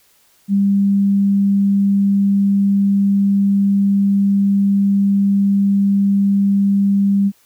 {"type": "tone", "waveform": "sine", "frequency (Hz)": 198.7, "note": "G3", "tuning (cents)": 24, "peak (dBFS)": -11, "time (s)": [0.48, 7.32], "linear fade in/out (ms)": 50, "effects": ["white hiss -55 dBFS RMS until 7.45 s"]}